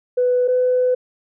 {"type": "tone pair in turn", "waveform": "sine", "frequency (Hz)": [496.6, 502.7], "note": ["B4", "B4"], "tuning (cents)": [9, 31], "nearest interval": "unison", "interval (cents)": 22, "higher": "second", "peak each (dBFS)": -13, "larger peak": "neither", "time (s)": [[0.17, 0.48], [0.48, 0.95]], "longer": "second", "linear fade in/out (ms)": 10, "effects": ["tanh soft clip ceiling -9 dBFS"]}